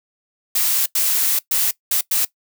blue noise bursts at uneven times, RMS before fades -18 dBFS, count 5, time 0.55-0.86 / 0.95-1.39 / 1.51-1.71 / 1.91-2.01 / 2.11-2.25 s, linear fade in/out 5 ms, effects noise-tail reverb RT60 0.1 s tail -19 dB re dry

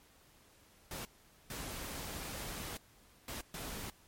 pink noise bursts at uneven times, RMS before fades -43 dBFS, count 4, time 0.91-1.05 / 1.5-2.77 / 3.28-3.41 / 3.54-3.9 s, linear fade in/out 2 ms, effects pink hiss -64 dBFS RMS until 4.07 s + MP3 64 kbps

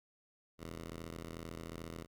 10% pulse ring-modulated tone, 82.5 Hz, E2, 2 cents sharp, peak -33 dBFS, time 0.58-2.07 s, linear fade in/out 50 ms, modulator 24.4 Hz, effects none

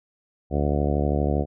harmonic tone, 72.6 Hz, D2, 19 cents flat, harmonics 1 / 2 / 3 / 4 / 5 / 6 / 7 / 8 / 9 / 10, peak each -24 / -27 / -29 / -30 / -31 / -32 / -32 / -33 / -34 / -34 dBFS, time 0.5-1.46 s, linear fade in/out 50 ms, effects none

